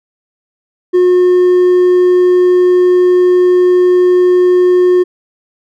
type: tone with hard clipping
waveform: triangle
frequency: 361.2 Hz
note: F#4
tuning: 42 cents flat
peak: -6 dBFS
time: 0.93-5.04 s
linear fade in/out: 20 ms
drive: 5 dB
effects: none